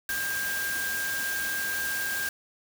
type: tone in noise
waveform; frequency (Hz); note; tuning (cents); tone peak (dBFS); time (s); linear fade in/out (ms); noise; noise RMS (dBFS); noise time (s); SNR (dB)
sine; 1600; G6; +35; -29; 0.09-2.29; 2; white; -34; 0.09-2.29; +2
effects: none